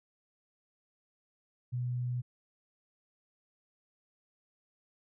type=tone; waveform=sine; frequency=123.47 Hz; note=B2; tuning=in tune; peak=-31 dBFS; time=1.72-2.22 s; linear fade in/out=20 ms; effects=none